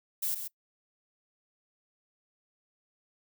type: noise with echo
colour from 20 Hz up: violet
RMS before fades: -31 dBFS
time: 0.22-0.35 s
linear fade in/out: 10 ms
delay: 130 ms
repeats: 1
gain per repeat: -7 dB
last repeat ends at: 0.48 s
effects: noise-tail reverb RT60 0.1 s tail -22 dB re dry